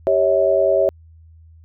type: chord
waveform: sine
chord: C# diminished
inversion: second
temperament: equal with one note detuned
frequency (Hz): 392 / 554.4 / 644.2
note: G4 / C#5 / E5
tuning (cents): 0 / 0 / -40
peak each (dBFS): -20 / -16 / -17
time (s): 0.07-0.89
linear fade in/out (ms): 0
effects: added 81 Hz sine -43 dBFS peak until 1.64 s